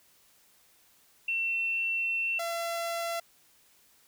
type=tone pair in turn; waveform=sine / sawtooth; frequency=2701 / 677 Hz; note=E7 / E5; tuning=+42 / +46 cents; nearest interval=2 octaves; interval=2396 cents; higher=first; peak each=-27 / -27 dBFS; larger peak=neither; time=1.28-2.39 / 2.39-3.2 s; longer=first; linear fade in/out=5 ms; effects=white hiss -63 dBFS RMS until 4.07 s